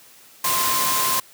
sine tone in noise, 1046.5 Hz, C6, in tune, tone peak -23 dBFS, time 0.44-1.2 s, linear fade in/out 5 ms, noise white, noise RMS -22 dBFS, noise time 0.44-1.2 s, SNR -4 dB, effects white hiss -49 dBFS RMS until 1.33 s + high-pass 100 Hz 12 dB/octave

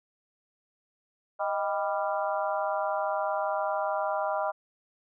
harmonic tone with a mistuned harmonic, 197.5 Hz, G3, 13 cents sharp, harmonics 3 / 4 / 5 / 6 / 7, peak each -30 / -32 / -34 / -36 / -37 dBFS, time 1.39-4.52 s, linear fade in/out 20 ms, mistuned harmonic 3, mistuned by +87 cents, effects none

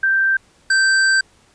sine / square tone pair in turn, 1568 / 1560.3 Hz, G6 / G6, 0 / -9 cents, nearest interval unison, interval 9 cents, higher first, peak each -13 dBFS, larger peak neither, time 0.03-0.37 / 0.7-1.21 s, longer second, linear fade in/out 5 ms, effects pink hiss -54 dBFS RMS until 1.54 s + resampled to 22050 Hz

